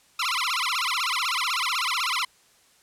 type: tone with vibrato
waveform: 15% pulse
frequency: 1174.7 Hz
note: D6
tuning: in tune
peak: -17 dBFS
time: 0.19-2.25 s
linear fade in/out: 5 ms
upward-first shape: sine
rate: 16 Hz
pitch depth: 300 cents each way
effects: white hiss -59 dBFS RMS until 2.82 s + low-pass 10000 Hz 12 dB/octave